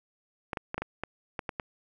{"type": "clicks", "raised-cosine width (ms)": 0.5, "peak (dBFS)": -17, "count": 9, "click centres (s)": [0.532, 0.572, 0.744, 0.78, 0.82, 1.036, 1.392, 1.492, 1.598], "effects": []}